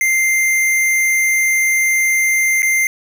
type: tone with dropouts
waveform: square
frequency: 2093 Hz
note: C7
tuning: in tune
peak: -13 dBFS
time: 0.01-2.87 s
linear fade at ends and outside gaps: 1 ms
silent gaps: 2.621-2.629 s
effects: none